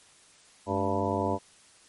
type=harmonic tone with a mistuned harmonic; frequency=98 Hz; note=G2; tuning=in tune; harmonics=1 / 2 / 3 / 4 / 5 / 6 / 7 / 9 / 10; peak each=-34 / -34 / -34 / -34 / -34 / -34 / -34 / -34 / -34 dBFS; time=0.66-1.39 s; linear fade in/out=50 ms; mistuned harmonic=2; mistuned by=+130 cents; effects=white hiss -57 dBFS RMS until 1.88 s + MP3 48 kbps